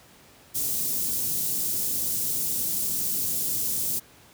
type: band-stop noise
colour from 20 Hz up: white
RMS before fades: -27 dBFS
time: 0.54-4 s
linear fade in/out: 20 ms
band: 290 to 7000 Hz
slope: 12 dB/octave
effects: pink hiss -53 dBFS RMS until 4.33 s + high-pass 80 Hz 12 dB/octave